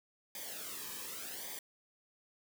white noise with flanger, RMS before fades -44 dBFS, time 0.35-1.59 s, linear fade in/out 2 ms, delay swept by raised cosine 0.72 to 1.45 ms, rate 0.87 Hz, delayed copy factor -0.75, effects none

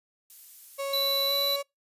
violet noise, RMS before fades -46 dBFS, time 0.3-1.24 s, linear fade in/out 0 ms
35% pulse tone with pitch glide, 553 to 561.7 Hz, C#5 to C#5, -4 to +23 cents, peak -28 dBFS, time 0.78-1.63 s, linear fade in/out 20 ms, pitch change +27 cents, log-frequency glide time 1.27-1.33 s
square tone, 3967 Hz, B7, 7 cents sharp, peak -26 dBFS, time 0.93-1.56 s, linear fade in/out 5 ms
effects noise-tail reverb RT60 0.2 s tail -26 dB re dry + resampled to 32000 Hz

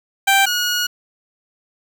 15% pulse tone pair in turn, 784 / 1448.7 Hz, G5 / F#6, 0 / -37 cents, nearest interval major seventh, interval 1063 cents, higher second, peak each -5 / -11 dBFS, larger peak first, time 0.27-0.46 / 0.46-0.87 s, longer second, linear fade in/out 10 ms, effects 7-bit

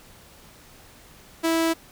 sawtooth tone, 327.9 Hz, E4, 9 cents flat, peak -16 dBFS, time 1.43-1.74 s, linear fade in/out 20 ms, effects pink hiss -50 dBFS RMS until 1.91 s

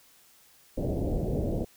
pink low-pass noise, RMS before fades -29 dBFS, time 0.77-1.65 s, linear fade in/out 10 ms, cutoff 660 Hz, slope 48 dB/octave, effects white hiss -59 dBFS RMS until 1.76 s

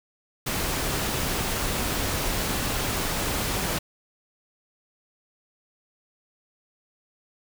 pink noise, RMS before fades -27 dBFS, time 0.46-3.79 s, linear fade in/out 10 ms, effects none

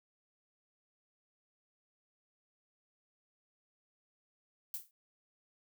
violet noise with exponential decay, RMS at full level -36 dBFS, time 4.74-4.91 s, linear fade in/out 1 ms, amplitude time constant 35 ms, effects none

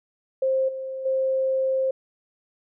sine tone with level steps, 528 Hz, C5, 16 cents sharp, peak -19 / -29 / -20 dBFS, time 0.42-1.91 s, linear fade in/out 5 ms, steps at 0.68 / 1.05 s, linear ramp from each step 10 ms, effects none

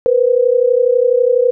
sine tone pair together, 477 / 509.1 Hz, A#4 / C5, +40 / -47 cents, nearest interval minor second, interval 113 cents, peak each -12 dBFS, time 0.06-1.51 s, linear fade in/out 0 ms, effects none

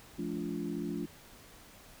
harmonic tone with a mistuned harmonic, 57.7 Hz, A#1, 17 cents flat, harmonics 3 / 4 / 5 / 6, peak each -40 / -39 / -38 / -40 dBFS, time 0.18-1.06 s, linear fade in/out 10 ms, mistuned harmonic 4, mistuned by -120 cents, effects pink hiss -55 dBFS RMS until 2 s

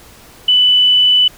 sine tone, 2987 Hz, F#7, 16 cents sharp, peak -7 dBFS, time 0.48-1.28 s, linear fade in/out 5 ms, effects pink hiss -41 dBFS RMS until 1.37 s

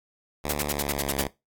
5% pulse tone with pitch glide, 73.42 to 69.3 Hz, D2 to C#2, 0 to 0 cents, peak -17 dBFS, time 0.44-1.28 s, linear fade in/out 5 ms, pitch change -100 cents, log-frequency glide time 0.61-1.11 s
white noise bursts, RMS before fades -27 dBFS, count 8, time 0.49-1.22 s, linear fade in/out 5 ms, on 37 ms, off 62 ms
effects noise-tail reverb RT60 0.2 s tail -18 dB re dry + AAC 64 kbps

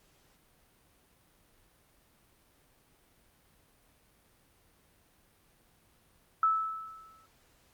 sine tone with exponential decay, 1308 Hz, E6, 14 cents flat, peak -21 dBFS, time 6.43-7.26 s, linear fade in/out 2 ms, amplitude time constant 180 ms, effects pink hiss -66 dBFS RMS until 7.73 s + Opus 48 kbps

